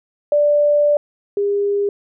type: tone pair in turn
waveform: sine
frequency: 587.3 / 404.6 Hz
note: D5 / G#4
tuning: 0 / -45 cents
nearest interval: tritone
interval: 645 cents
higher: first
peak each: -11 / -15 dBFS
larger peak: first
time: 0.32-0.97 / 1.37-1.89 s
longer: first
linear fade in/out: 2 ms
effects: none